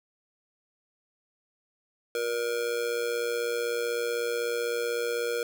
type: tone with amplitude modulation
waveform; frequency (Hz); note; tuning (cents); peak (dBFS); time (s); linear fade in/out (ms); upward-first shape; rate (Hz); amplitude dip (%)
square; 474.6; A#4; +31; -25; 2.15-5.43; 2; sine; 116; 65
effects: none